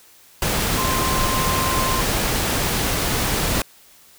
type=tone in noise; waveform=sine; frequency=1046.5 Hz; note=C6; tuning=in tune; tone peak=-23 dBFS; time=0.78-2.01 s; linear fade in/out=2 ms; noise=pink; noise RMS=-21 dBFS; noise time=0.42-3.62 s; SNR=-5 dB; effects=white hiss -50 dBFS RMS until 4.18 s